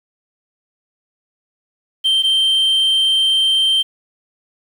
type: tone pair in turn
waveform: sine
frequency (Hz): 3136 / 3136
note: G7 / G7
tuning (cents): 0 / 0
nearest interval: unison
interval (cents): 0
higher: neither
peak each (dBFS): -9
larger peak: neither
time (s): 2.04-2.23 / 2.23-3.83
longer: second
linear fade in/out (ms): 20
effects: tanh soft clip ceiling -11 dBFS + 7-bit